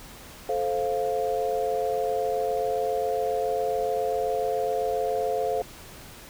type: chord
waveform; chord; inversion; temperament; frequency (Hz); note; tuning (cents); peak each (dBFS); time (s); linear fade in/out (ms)
sine; F major; first; just; 436.5 / 523.8 / 698.5; A4 / C5 / F5; -14 / +2 / 0; -28; 0.49-5.62; 2
effects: pink hiss -45 dBFS RMS until 6.29 s